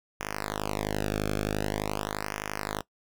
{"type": "tone with flanger", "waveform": "sawtooth", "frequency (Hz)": 51.6, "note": "G#1", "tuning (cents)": -10, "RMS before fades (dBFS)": -32, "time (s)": [0.2, 2.81], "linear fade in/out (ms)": 5, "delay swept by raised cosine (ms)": [0.24, 1.04], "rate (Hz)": 0.45, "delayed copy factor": -1, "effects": ["noise-tail reverb RT60 0.1 s tail -20 dB re dry"]}